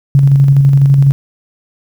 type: tone with tremolo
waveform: sine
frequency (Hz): 138.59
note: C#3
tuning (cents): 0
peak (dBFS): -3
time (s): 0.15-1.12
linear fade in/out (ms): 0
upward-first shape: square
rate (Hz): 12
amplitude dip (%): 30
effects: 7-bit